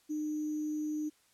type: tone with sample-and-hold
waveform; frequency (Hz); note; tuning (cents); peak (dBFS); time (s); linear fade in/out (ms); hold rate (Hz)
sine; 303.9; D#4; -41; -32; 0.09-1.1; 20; 6300
effects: white hiss -68 dBFS RMS until 1.33 s + low-pass 11000 Hz 12 dB/octave